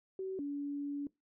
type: tone pair in turn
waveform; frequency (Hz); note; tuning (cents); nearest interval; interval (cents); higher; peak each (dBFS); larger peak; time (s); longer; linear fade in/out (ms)
sine; 380 / 285.7; F#4 / D4; +46 / -48; perfect fourth; 494; first; -36 / -35; second; 0.19-0.39 / 0.39-1.07; second; 2
effects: noise-tail reverb RT60 0.2 s tail -21 dB re dry